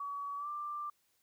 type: tone with pitch glide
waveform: sine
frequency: 1134 to 1182.8 Hz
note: C#6 to D6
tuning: +39 to +12 cents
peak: -37 dBFS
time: 0-0.9 s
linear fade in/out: 5 ms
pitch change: +73 cents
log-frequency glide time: 0.37-0.48 s
effects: white hiss -75 dBFS RMS until 1.22 s